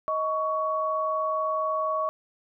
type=tone pair together; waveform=sine; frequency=628.6 / 1119 Hz; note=D#5 / C#6; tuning=+18 / +16 cents; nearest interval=minor seventh; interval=998 cents; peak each=-28 / -26 dBFS; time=0.08-2.09 s; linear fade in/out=0 ms; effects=none